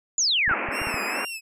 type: exponential sweep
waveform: sine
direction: down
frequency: 7200 to 1293 Hz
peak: -19 dBFS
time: 0.18-0.54 s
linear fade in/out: 2 ms
type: clicks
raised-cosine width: 5 ms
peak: -24 dBFS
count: 6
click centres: 0.479 / 0.513 / 0.688 / 0.817 / 0.871 / 0.943 s
type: band-pass noise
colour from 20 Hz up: white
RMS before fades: -29 dBFS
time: 0.49-1.25 s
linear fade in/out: 2 ms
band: 200 to 2600 Hz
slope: 96 dB/octave
type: tone with vibrato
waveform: sawtooth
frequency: 2626 Hz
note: E7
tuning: 7 cents flat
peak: -28 dBFS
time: 0.71-1.41 s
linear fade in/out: 50 ms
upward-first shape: sine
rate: 2.3 Hz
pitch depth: 100 cents each way
effects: resampled to 32000 Hz